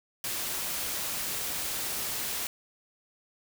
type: noise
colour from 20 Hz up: white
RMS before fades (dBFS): -33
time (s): 0.24-2.47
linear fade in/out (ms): 2
effects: none